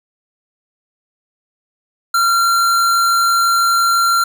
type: tone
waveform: square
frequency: 1373 Hz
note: F6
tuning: 30 cents flat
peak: -12 dBFS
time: 2.14-4.24 s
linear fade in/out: 5 ms
effects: none